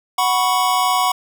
square chord, F# suspended fourth, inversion none, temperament just, 740 / 986.7 / 1110 Hz, F#5 / B5 / C#6, 0 / -2 / +2 cents, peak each -20 dBFS, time 0.18-1.12 s, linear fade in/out 5 ms, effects none

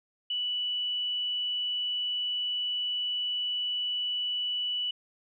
sine tone, 2960 Hz, F#7, in tune, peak -28 dBFS, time 0.3-4.91 s, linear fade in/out 5 ms, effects none

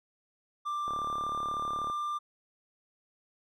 triangle tone with pitch glide, 1182 to 1190.2 Hz, D6 to D6, +11 to +23 cents, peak -29 dBFS, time 0.65-2.19 s, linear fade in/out 20 ms, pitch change +12 cents, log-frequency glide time 0.89-1.36 s
click train, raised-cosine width 1 ms, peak -28 dBFS, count 38, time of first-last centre 0.88-1.899 s, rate 36.3 Hz
effects none

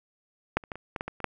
clicks, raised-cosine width 0.5 ms, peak -8 / -30 / -20 / -25 / -17 / -16 / -19 / -26 / -10 dBFS, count 9, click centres 0.57 / 0.638 / 0.718 / 0.756 / 0.962 / 1.009 / 1.08 / 1.203 / 1.243 s, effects none

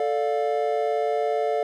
triangle chord, D minor, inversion second, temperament just, 440.5 / 587.3 / 704.8 Hz, A4 / D5 / F5, +2 / 0 / +16 cents, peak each -23 / -25 / -24 dBFS, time 0-1.63 s, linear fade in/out 2 ms, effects none

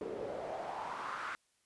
pink noise with band-pass filter sweep, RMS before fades -41 dBFS, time 0.01-1.35 s, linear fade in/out 0 ms, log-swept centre 390 to 1500 Hz, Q 3.5, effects white hiss -75 dBFS RMS until 1.65 s + resampled to 24000 Hz

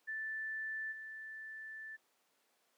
sine tone with level steps, 1760 Hz, A6, in tune, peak -38 / -45 dBFS, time 0.07-1.97 s, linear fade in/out 20 ms, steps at 0.91 s, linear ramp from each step 20 ms, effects pink hiss -75 dBFS RMS until 2.77 s + high-pass 400 Hz 12 dB/octave

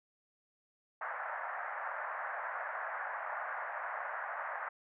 white band-pass noise, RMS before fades -40 dBFS, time 1.01-4.69 s, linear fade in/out 5 ms, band 600 to 1800 Hz, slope 48 dB/octave, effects none

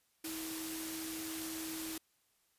sine tone in noise, 321.4 Hz, E4, 44 cents flat, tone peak -42 dBFS, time 0.24-1.98 s, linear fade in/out 5 ms, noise white, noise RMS -43 dBFS, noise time 0.24-1.98 s, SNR -2 dB, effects white hiss -75 dBFS RMS until 2.58 s + resampled to 32000 Hz

